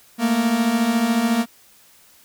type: beating tone pair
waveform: 45% pulse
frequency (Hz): 220 / 234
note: A3 / A#3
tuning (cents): 0 / +7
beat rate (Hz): 14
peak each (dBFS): -23 / -18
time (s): 0.18-1.46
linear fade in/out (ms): 50
effects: white hiss -52 dBFS RMS until 2.24 s